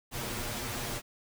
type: noise with comb filter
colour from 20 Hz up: pink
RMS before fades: -36 dBFS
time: 0.11-1.02 s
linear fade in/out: 50 ms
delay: 8.4 ms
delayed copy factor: +0.7
effects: none